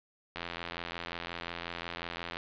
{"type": "click train", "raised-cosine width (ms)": 0.3, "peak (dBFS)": -21, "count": 173, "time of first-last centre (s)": [0.36, 2.369], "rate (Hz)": 85.6, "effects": ["resampled to 11025 Hz", "9-bit"]}